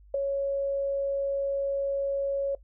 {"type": "tone with ADSR envelope", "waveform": "sine", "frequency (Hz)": 554.4, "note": "C#5", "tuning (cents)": 0, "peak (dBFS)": -20, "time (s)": [0.14, 2.55], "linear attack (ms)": 5, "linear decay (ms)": 7, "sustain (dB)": -5, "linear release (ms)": 3, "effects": ["noise-tail reverb RT60 0.1 s tail -20 dB re dry", "added 50 Hz sine -51 dBFS peak until 2.63 s"]}